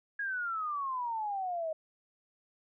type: exponential sweep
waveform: sine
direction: down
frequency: 1665 to 622.3 Hz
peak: -32 dBFS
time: 0.19-1.73 s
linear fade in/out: 5 ms
effects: none